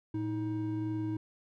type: tone pair together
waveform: triangle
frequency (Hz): 112.8 / 315.8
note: A2 / D#4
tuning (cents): +44 / +26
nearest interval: octave + tritone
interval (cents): 1782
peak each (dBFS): -34 / -31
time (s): 0.14-1.17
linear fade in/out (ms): 5
effects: none